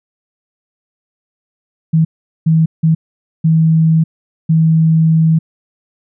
sine tone bursts at uneven times, 160.9 Hz, E3, 42 cents flat, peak -7 dBFS, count 5, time 1.93-2.05 / 2.46-2.66 / 2.83-2.95 / 3.44-4.04 / 4.49-5.39 s, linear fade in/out 10 ms, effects none

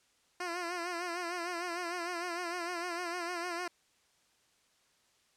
10% pulse tone with vibrato, 348.8 Hz, F4, 2 cents flat, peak -27 dBFS, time 0.4-3.68 s, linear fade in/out 5 ms, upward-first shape sine, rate 6.6 Hz, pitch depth 68 cents each way, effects white hiss -70 dBFS RMS until 5.36 s + low-pass 8000 Hz 12 dB/octave

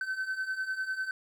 triangle beating tone pair, 1524 / 1534 Hz, G6 / G6, -49 / -38 cents, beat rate 10 Hz, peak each -35 / -31 dBFS, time 0.01-1.11 s, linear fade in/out 2 ms, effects none

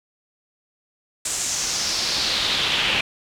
brown noise with band-pass filter sweep, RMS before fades -23 dBFS, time 1.25-3.01 s, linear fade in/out 5 ms, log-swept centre 7800 to 2800 Hz, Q 3.1, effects none

